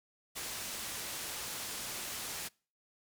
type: low-pass noise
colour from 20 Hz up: white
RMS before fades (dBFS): -41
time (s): 0.35-2.49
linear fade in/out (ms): 20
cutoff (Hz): 11000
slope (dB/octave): 12
effects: noise-tail reverb RT60 0.4 s tail -26 dB re dry